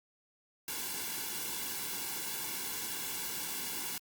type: noise with comb filter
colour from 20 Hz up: white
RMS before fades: -38 dBFS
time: 0.68-3.98 s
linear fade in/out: 2 ms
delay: 1.6 ms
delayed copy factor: -0.8
effects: Opus 48 kbps